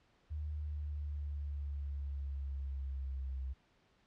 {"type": "exponential sweep", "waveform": "sine", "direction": "down", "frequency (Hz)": [76, 65.41], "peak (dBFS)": -37, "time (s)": [0.3, 3.54], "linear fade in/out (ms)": 20, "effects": ["pink hiss -71 dBFS RMS until 4.06 s", "low-pass 4000 Hz 12 dB/octave"]}